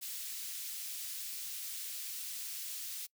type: high-pass noise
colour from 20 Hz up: white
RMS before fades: -42 dBFS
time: 0.01-3.07 s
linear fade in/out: 20 ms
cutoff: 2900 Hz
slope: 12 dB/octave
effects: noise-tail reverb RT60 0.1 s tail -24 dB re dry